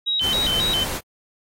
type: tone with vibrato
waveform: sine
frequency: 3428 Hz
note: A7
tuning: 46 cents flat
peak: -19 dBFS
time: 0.06-0.85 s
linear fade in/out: 20 ms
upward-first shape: square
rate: 3.7 Hz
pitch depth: 190 cents each way
type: noise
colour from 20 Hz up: pink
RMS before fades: -28 dBFS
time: 0.2-1.01 s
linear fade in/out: 50 ms
effects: AAC 48 kbps